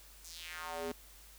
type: tone with high-pass filter sweep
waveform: square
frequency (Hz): 83.2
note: E2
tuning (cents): +17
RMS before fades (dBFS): -43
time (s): 0.24-0.92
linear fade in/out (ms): 5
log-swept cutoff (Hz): 7100 to 300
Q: 2.4
effects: added 50 Hz sine -58 dBFS peak until 1.38 s + white hiss -58 dBFS RMS until 1.38 s